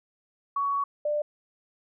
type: tone pair in turn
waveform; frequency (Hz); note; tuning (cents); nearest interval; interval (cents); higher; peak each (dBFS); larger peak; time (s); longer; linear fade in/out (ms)
sine; 1122 / 594.4; C#6 / D5; +21 / +21; major seventh; 1100; first; -24; neither; 0.56-0.84 / 1.05-1.22; first; 5
effects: none